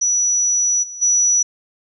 sine tone with level steps, 5890 Hz, F#8, 9 cents flat, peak -14 / -29 / -12 dBFS, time 0.01-1.43 s, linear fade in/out 10 ms, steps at 0.82 / 1.01 s, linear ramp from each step 20 ms, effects none

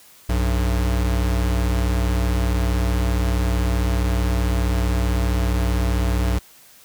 square tone pair together, 60.73 / 96.1 Hz, B1 / G2, -28 / -34 cents, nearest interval minor sixth, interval 794 cents, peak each -19 / -26 dBFS, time 0.29-6.39 s, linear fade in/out 5 ms, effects white hiss -49 dBFS RMS until 6.84 s

